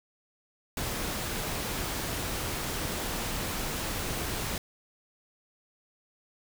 pink noise, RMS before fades -33 dBFS, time 0.77-4.58 s, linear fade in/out 2 ms, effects none

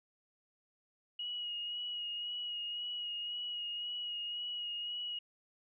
sine tone with vibrato, 2895 Hz, F#7, 38 cents flat, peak -37 dBFS, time 1.19-5.19 s, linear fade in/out 5 ms, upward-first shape sine, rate 1.9 Hz, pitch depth 21 cents each way, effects none

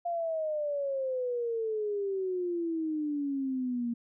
sine exponential sweep, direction down, 698.5 to 233.1 Hz, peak -29 dBFS, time 0.05-3.94 s, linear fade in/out 10 ms, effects none

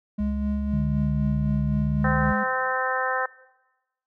triangle tone with tremolo, 208.1 Hz, G#3, 4 cents sharp, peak -21 dBFS, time 0.18-2.44 s, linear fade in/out 10 ms, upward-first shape sine, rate 3.9 Hz, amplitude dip 35%
sine tone with vibrato, 69.2 Hz, C#2, 2 cents flat, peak -28 dBFS, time 0.2-2.33 s, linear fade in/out 5 ms, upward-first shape triangle, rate 13 Hz, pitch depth 10 cents each way
sine tone with pitch glide, 147.1 to 149.24 Hz, D3 to D3, +3 to +28 cents, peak -24 dBFS, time 0.73-2.31 s, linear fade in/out 5 ms, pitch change +25 cents, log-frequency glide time 1.82-2.1 s
harmonic tone, 258.5 Hz, C4, 21 cents flat, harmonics 2 / 3 / 4 / 5 / 6 / 7, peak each -30 / -30 / -30 / -30 / -30 / -30 dBFS, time 2.04-3.26 s, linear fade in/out 5 ms
effects noise-tail reverb RT60 1.0 s tail -19 dB re dry

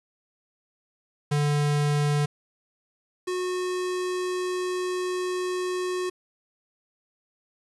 square tone pair in turn, 146.6 / 364.6 Hz, D3 / F#4, -3 / -25 cents, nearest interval octave + major third, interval 1578 cents, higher second, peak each -22 / -27 dBFS, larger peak first, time 1.31-2.26 / 3.27-6.1 s, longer second, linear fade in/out 10 ms, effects resampled to 24000 Hz + 8-bit

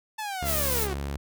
sawtooth linear sweep, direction down, 884 to 355.9 Hz, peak -27 dBFS, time 0.18-0.94 s, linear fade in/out 10 ms
sawtooth tone, 70 Hz, C#2, 18 cents sharp, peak -26 dBFS, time 0.42-1.17 s, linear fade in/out 5 ms
blue noise, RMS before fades -28 dBFS, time 0.44-0.88 s, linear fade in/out 50 ms
effects none

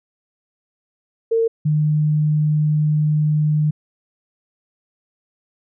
sine tone pair in turn, 454.8 / 151.77 Hz, A#4 / D#3, -43 / -43 cents, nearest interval octave + perfect fifth, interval 1900 cents, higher first, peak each -14 dBFS, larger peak neither, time 1.31-1.48 / 1.65-3.71 s, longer second, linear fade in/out 10 ms, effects none

